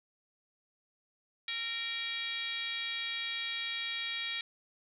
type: tone with frequency modulation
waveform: sine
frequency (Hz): 2825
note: F7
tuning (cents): +19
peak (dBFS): -34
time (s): 1.48-4.41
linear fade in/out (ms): 2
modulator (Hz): 487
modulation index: 2.1
effects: none